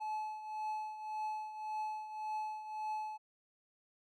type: tone with tremolo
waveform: triangle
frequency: 860 Hz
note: A5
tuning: 40 cents flat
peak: -33 dBFS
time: 0-3.18 s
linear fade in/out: 20 ms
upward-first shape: triangle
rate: 1.8 Hz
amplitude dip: 70%
effects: none